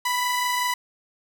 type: tone pair together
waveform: sawtooth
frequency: 987.8 / 2001 Hz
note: B5 / B6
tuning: 0 / +22 cents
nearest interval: octave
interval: 1222 cents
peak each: -19 / -27 dBFS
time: 0.05-0.74 s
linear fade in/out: 5 ms
effects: none